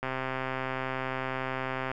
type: click train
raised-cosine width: 0.5 ms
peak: -17 dBFS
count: 248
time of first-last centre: 0.03-1.915 s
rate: 131 Hz
effects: none